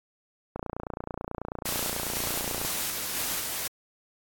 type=click train; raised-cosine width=1 ms; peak=-19 dBFS; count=62; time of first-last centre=0.56-2.649 s; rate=29.2 Hz
type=noise with tremolo; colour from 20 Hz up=white; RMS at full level=-30 dBFS; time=1.65-3.68 s; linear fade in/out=10 ms; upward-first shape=square; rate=2 Hz; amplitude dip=25%
effects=AAC 64 kbps